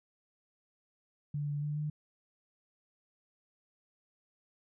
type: tone with pitch steps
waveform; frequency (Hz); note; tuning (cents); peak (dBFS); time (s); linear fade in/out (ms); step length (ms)
sine; 146.2 / 145.4 / 148.3 / 150.4; D3 / D3 / D3 / D3; -7 / -17 / +17 / +42; -32; 1.34-1.9; 5; 140
effects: none